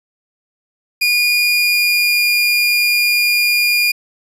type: tone with pitch glide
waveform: 30% pulse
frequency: 2437 to 2423 Hz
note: D#7 to D#7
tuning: -37 to -47 cents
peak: -9 dBFS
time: 1.01-3.92 s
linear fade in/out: 10 ms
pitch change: -10 cents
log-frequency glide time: 1.33-2.24 s
effects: resampled to 32000 Hz